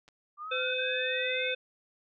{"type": "clicks", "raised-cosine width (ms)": 0.2, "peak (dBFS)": -38, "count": 2, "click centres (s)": [0.08, 0.087]}
{"type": "linear sweep", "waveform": "sine", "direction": "up", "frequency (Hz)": [1174.7, 2233], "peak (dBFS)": -37, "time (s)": [0.37, 1.54], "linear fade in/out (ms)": 50}
{"type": "harmonic tone", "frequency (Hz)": 510, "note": "C5", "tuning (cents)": -44, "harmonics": [1, 3, 5, 7], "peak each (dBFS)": [-33, -37, -33, -35], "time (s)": [0.51, 1.55], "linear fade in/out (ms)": 10}
{"effects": []}